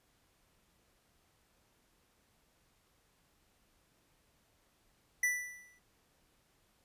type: tone with exponential decay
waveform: square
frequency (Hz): 1975.5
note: B6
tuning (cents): 0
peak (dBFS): -27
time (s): 5.23-5.79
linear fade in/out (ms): 5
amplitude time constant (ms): 120
effects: pink hiss -72 dBFS RMS until 6.84 s + resampled to 32000 Hz